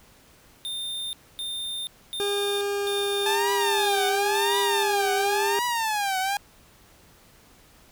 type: tone bursts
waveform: square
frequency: 3622 Hz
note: A7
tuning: 49 cents sharp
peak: -30 dBFS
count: 6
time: 0.65-4.83 s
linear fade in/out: 0 ms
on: 480 ms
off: 260 ms
type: tone with pitch glide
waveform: 40% pulse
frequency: 404.7 to 402.1 Hz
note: G#4 to G4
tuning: -45 to +44 cents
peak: -24 dBFS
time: 2.2-5.59 s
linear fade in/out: 0 ms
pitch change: -11 cents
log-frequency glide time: 2.31-3.46 s
type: tone with vibrato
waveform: sawtooth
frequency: 855 Hz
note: A5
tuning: 50 cents flat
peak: -20 dBFS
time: 3.26-6.37 s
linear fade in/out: 2 ms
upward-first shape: triangle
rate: 0.94 Hz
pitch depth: 240 cents each way
effects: pink hiss -55 dBFS RMS until 7.91 s